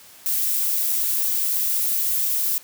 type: noise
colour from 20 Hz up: violet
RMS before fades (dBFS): -22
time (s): 0.26-2.58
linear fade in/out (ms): 0
effects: white hiss -47 dBFS RMS until 2.63 s + high-pass 80 Hz 12 dB/octave